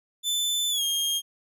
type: tone with pitch glide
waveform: sawtooth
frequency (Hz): 3520 to 3228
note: A7 to G#7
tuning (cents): 0 to -50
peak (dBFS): -21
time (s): 0.23-1.22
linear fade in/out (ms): 50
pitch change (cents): -150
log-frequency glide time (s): 0.7-0.83
effects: none